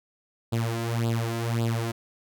sawtooth tone with flanger, 115.6 Hz, A#2, 14 cents flat, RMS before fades -27 dBFS, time 0.52-1.92 s, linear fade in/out 10 ms, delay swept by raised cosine 0.24 to 3.04 ms, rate 1.8 Hz, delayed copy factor +0.8, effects none

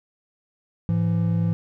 triangle tone pair together, 107 / 168.58 Hz, A2 / E3, -48 / +39 cents, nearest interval minor sixth, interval 787 cents, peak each -21 / -19 dBFS, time 0.89-1.53 s, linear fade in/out 0 ms, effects none

